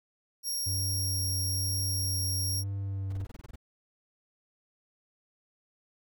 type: tone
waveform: 20% pulse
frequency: 5588 Hz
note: F8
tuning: in tune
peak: -25 dBFS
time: 0.43-2.64 s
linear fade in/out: 50 ms
type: tone with vibrato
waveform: triangle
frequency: 97.7 Hz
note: G2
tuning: 5 cents flat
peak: -29 dBFS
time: 0.66-3.25 s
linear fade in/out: 10 ms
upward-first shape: sine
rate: 1.1 Hz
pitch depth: 21 cents each way
type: noise bursts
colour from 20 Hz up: brown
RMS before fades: -43 dBFS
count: 10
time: 3.1-3.558 s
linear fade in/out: 5 ms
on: 26 ms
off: 22 ms
effects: none